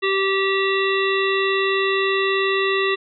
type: harmonic tone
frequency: 388.4 Hz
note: G4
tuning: 16 cents flat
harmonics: 1 / 3 / 5 / 7 / 9 / 10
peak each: -20 / -25 / -24 / -26 / -31 / -31 dBFS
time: 0.02-2.96 s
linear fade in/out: 20 ms
effects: none